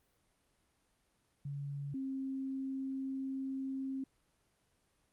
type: tone pair in turn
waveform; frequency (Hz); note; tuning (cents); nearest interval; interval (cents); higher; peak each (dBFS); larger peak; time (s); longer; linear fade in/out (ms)
sine; 141.6 / 267.3; C#3 / C4; +37 / +37; major seventh; 1100; second; -38 / -36; second; 1.45-1.94 / 1.94-4.04; second; 5
effects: pink hiss -75 dBFS RMS until 5.12 s + Opus 32 kbps